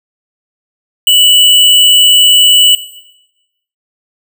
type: tone with sample-and-hold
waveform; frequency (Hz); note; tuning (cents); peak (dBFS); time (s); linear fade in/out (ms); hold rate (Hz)
sine; 2960; F#7; 0; -3; 1.07-2.75; 2; 11025
effects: noise-tail reverb RT60 1.0 s tail -17 dB re dry